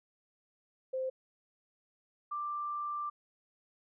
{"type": "tone pair in turn", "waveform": "sine", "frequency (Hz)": [521, 1180.5], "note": ["C5", "D6"], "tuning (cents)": [-7, 9], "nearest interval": "octave + major second", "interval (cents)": 1416, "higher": "second", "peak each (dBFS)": [-32, -34], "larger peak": "first", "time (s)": [[0.93, 1.1], [2.31, 3.1]], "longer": "second", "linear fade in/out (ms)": 10, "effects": []}